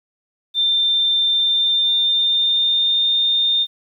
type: tone with pitch glide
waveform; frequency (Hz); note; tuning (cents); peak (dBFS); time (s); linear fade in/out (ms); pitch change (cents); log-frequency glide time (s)
sine; 3582 to 3630; A7 to A#7; +30 to -47; -14; 0.54-3.67; 50; +23; 1.27-3.09
effects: 9-bit